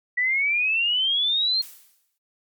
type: exponential sweep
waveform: sine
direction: up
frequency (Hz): 1944 to 4258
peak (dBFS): -19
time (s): 0.17-1.62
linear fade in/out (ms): 10
type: noise with exponential decay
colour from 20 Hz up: blue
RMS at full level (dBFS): -38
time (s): 1.62-2.18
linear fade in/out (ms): 1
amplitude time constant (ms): 120
effects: MP3 96 kbps